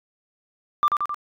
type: tone with echo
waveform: sine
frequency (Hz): 1184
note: D6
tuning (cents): +14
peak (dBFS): -13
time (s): 0.83-0.88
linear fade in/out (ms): 0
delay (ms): 88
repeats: 3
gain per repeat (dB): -4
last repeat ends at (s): 1.144
effects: tanh soft clip ceiling -13 dBFS